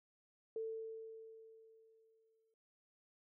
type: tone with exponential decay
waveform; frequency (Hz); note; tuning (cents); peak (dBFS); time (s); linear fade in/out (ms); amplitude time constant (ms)
sine; 445.9; A4; +23; -38; 0.56-2.54; 2; 430
effects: none